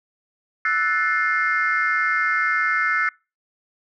sine chord, F# half-diminished seventh, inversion third, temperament equal with one note detuned, 1318.5 / 1480 / 1760 / 2117 Hz, E6 / F#6 / A6 / C7, 0 / 0 / 0 / +20 cents, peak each -23 dBFS, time 0.65-3.09 s, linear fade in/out 2 ms, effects noise-tail reverb RT60 0.3 s tail -26 dB re dry + tanh soft clip ceiling -10 dBFS

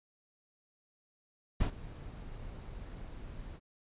brown noise with ADSR envelope, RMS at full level -26 dBFS, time 1.6-3.6 s, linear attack 10 ms, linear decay 98 ms, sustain -19 dB, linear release 46 ms, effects resampled to 8000 Hz

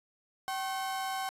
35% pulse tone pair together, 767 / 1083.8 Hz, G5 / C#6, -38 / -39 cents, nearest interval tritone, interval 599 cents, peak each -32 / -38 dBFS, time 0.48-1.29 s, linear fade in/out 0 ms, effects resampled to 32000 Hz + 9-bit

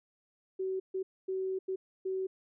sine tone bursts at uneven times, 378.5 Hz, F#4, 39 cents sharp, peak -31 dBFS, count 5, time 0.59-0.8 / 0.94-1.03 / 1.28-1.59 / 1.68-1.76 / 2.05-2.27 s, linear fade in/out 10 ms, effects none

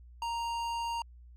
sine tone with tanh clipping, 932.3 Hz, A#5, in tune, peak -34 dBFS, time 0.22-1.02 s, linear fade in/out 2 ms, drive 16 dB, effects added 60 Hz sine -50 dBFS peak until 1.36 s

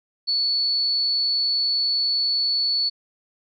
sine tone, 4435 Hz, C#8, in tune, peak -19 dBFS, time 0.27-2.9 s, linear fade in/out 20 ms, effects none

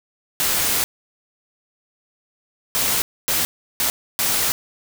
white noise bursts at uneven times, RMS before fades -20 dBFS, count 5, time 0.4-0.84 / 2.75-3.02 / 3.28-3.45 / 3.8-3.9 / 4.19-4.52 s, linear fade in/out 0 ms, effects none

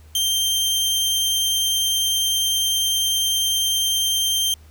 sawtooth tone, 3155 Hz, G7, 10 cents sharp, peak -15 dBFS, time 0.15-4.54 s, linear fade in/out 2 ms, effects added 77 Hz sine -44 dBFS peak until 4.7 s + pink hiss -55 dBFS RMS until 4.7 s

